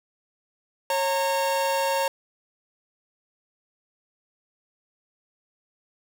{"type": "tone pair together", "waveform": "45% pulse", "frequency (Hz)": [546.3, 918], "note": ["C#5", "A#5"], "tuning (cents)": [-25, -27], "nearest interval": "major sixth", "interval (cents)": 898, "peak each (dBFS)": -25, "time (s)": [0.9, 2.08], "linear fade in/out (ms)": 2, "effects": []}